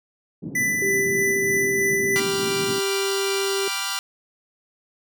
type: band-pass noise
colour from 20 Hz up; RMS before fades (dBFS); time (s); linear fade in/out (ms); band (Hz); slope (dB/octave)
white; -33; 0.42-2.8; 10; 120 to 300; 24
type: tone with tremolo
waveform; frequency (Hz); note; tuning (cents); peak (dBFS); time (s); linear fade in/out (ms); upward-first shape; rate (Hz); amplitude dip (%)
square; 1992; B6; +14; -20; 0.55-2.2; 5; sine; 3.2; 25
type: tone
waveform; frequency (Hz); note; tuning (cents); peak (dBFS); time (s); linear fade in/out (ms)
sine; 392; G4; 0; -23; 0.82-3.68; 2
type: chord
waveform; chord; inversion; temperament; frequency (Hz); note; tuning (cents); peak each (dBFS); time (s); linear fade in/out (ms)
10% pulse; G dominant seventh; none; equal; 784 / 987.8 / 1174.7 / 1396.9; G5 / B5 / D6 / F6; 0 / 0 / 0 / 0; -25 / -23 / -22 / -20; 2.16-3.99; 0
effects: none